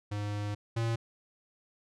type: tone pair in turn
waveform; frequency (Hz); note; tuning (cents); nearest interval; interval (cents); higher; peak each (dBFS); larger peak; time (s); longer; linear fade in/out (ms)
square; 103.4 / 114.96; G#2 / A#2; -7 / -24; major second; 183; second; -33 / -29; second; 0.11-0.55 / 0.76-0.96; first; 10
effects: low-pass 7000 Hz 12 dB/octave